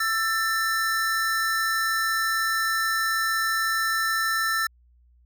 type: tone pair together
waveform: square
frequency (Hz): 1334 / 1780.4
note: E6 / A6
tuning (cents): +20 / +20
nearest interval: perfect fourth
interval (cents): 500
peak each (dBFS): -27 / -25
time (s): 0-4.67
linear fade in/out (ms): 5
effects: added 60 Hz sine -55 dBFS peak until 5.25 s